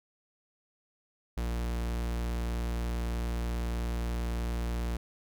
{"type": "tone", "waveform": "45% pulse", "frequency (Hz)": 58.4, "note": "A#1", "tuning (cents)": 4, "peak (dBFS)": -30, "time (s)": [1.37, 4.97], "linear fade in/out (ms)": 5, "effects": []}